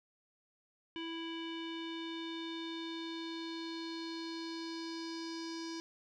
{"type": "tone with low-pass filter sweep", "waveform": "square", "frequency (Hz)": 329.6, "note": "E4", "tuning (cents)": 0, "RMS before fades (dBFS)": -42, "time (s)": [0.96, 5.8], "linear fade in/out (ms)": 0, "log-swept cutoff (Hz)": [3000, 5300], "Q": 5.2, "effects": []}